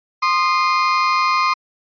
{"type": "tone pair together", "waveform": "35% pulse", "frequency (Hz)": [1048, 1228.8], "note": ["C6", "D#6"], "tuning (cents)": [2, -22], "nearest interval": "minor third", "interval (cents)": 276, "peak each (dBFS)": [-15, -16], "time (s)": [0.22, 1.54], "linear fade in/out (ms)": 10, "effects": ["resampled to 11025 Hz"]}